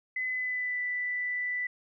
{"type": "tone with pitch glide", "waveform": "sine", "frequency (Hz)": [2021, 1981.7], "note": ["B6", "B6"], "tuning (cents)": [39, 5], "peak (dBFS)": -29, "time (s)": [0.16, 1.67], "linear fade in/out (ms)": 5, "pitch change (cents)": -34, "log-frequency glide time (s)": [0.27, 0.81], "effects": []}